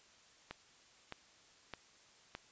click train, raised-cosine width 0.3 ms, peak -27 dBFS, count 4, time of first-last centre 0.51-2.35 s, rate 1.63 Hz, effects white hiss -64 dBFS RMS until 2.51 s + resampled to 16000 Hz

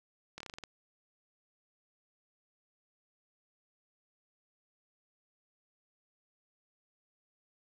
slowing click train, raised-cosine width 0.2 ms, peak -26 dBFS, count 8, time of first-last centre 0.38-0.638 s, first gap 24 ms, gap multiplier 1.14, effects none

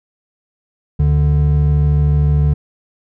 triangle tone pair together, 73.42 / 146.83 Hz, D2 / D3, 0 / 0 cents, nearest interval octave, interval 1200 cents, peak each -11 dBFS, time 0.99-2.54 s, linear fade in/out 10 ms, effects none

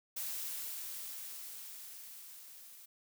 blue noise with level ramp, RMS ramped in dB -39 to -55 dBFS, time 0.16-2.86 s, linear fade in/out 10 ms, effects none

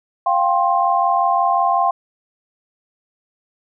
sine chord, F suspended second, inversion none, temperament equal with one note detuned, 698.5 / 784 / 1057.4 Hz, F5 / G5 / C6, 0 / 0 / +18 cents, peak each -18 dBFS, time 0.26-1.91 s, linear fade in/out 5 ms, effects none

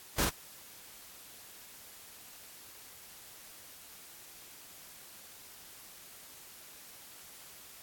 pink noise with echo, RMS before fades -29 dBFS, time 0.18-0.25 s, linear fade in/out 5 ms, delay 46 ms, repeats 1, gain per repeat -2 dB, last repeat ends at 0.296 s, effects white hiss -52 dBFS RMS until 7.82 s + AAC 64 kbps

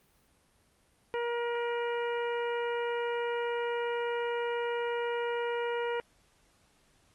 harmonic tone with a mistuned harmonic, 474.2 Hz, A#4, 30 cents sharp, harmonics 1 / 2 / 3 / 4 / 5 / 6, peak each -31 / -37 / -41 / -43 / -45 / -47 dBFS, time 1.14-6 s, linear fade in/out 0 ms, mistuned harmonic 6, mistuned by +17 cents, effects pink hiss -67 dBFS RMS until 7.14 s + Opus 32 kbps

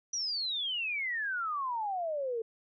sine exponential sweep, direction down, 5920 to 440 Hz, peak -31 dBFS, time 0.13-2.42 s, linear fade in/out 5 ms, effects none

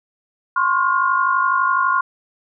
sine tone cluster, 1042 / 1094 / 1421 Hz, C6 / C#6 / F6, -7 / -23 / +30 cents, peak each -19 dBFS, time 0.56-2.01 s, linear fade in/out 5 ms, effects none

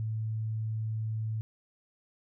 sine tone, 110 Hz, A2, in tune, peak -30 dBFS, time 0-1.41 s, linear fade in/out 0 ms, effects none

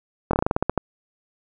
slowing click train, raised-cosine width 1 ms, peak -5 dBFS, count 11, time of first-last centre 0.31-0.777 s, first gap 23 ms, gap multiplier 1.15, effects none

